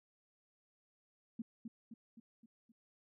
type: tone with echo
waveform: sine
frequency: 228.9 Hz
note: A#3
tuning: 31 cents flat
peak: -38 dBFS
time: 1.39-1.42 s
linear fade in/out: 5 ms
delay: 260 ms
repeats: 5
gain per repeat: -5 dB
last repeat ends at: 2.72 s
effects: none